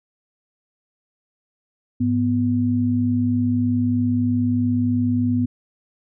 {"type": "tone pair together", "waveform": "sine", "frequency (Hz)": [103.83, 247], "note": ["G#2", "B3"], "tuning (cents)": [0, 0], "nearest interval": "octave + minor third", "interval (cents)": 1500, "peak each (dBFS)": [-22, -18], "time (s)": [2, 5.46], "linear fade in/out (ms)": 10, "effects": []}